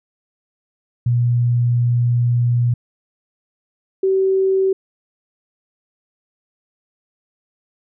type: tone pair in turn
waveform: sine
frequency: 120.6 / 382.9 Hz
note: B2 / G4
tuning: -41 / -41 cents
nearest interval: octave + minor sixth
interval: 2000 cents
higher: second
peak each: -13 dBFS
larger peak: neither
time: 1.06-2.74 / 4.03-4.73 s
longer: first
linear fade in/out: 5 ms
effects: none